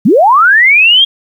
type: linear sweep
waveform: sine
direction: up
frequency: 160.5 to 3290 Hz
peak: -3 dBFS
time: 0.05-1.05 s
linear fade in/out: 10 ms
effects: 7-bit